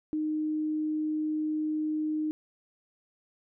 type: tone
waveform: sine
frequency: 308.1 Hz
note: D#4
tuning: 17 cents flat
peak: -27 dBFS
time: 0.13-2.31 s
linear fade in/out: 0 ms
effects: none